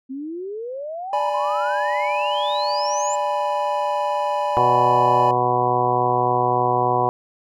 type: exponential sweep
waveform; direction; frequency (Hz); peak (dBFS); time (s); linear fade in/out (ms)
sine; up; 256.6 to 7459; -27; 0.09-3.16; 20
type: chord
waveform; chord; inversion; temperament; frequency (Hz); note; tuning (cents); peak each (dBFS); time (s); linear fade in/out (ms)
triangle; G# diminished; second; equal; 587.3 / 830.6 / 987.8; D5 / G#5 / B5; 0 / 0 / 0; -22; 1.13-5.31; 2
type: harmonic tone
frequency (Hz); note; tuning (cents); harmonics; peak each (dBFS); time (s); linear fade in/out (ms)
123.47; B2; 0; 1 / 2 / 3 / 4 / 5 / 6 / 7 / 8 / 9; -28 / -33 / -25 / -26 / -29 / -21 / -30 / -21 / -31; 4.57-7.09; 0
effects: none